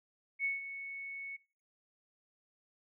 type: tone with ADSR envelope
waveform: sine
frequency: 2212 Hz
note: C#7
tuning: 4 cents flat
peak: -29 dBFS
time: 0.39-1.37 s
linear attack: 55 ms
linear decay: 160 ms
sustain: -11 dB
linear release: 15 ms
effects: noise-tail reverb RT60 0.4 s tail -23 dB re dry